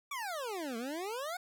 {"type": "exponential two-way sweep", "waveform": "25% pulse", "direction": "down then up", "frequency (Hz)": [1181, 220.8, 749], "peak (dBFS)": -33, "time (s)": [0.11, 1.37], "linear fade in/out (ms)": 5, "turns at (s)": 0.77, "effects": []}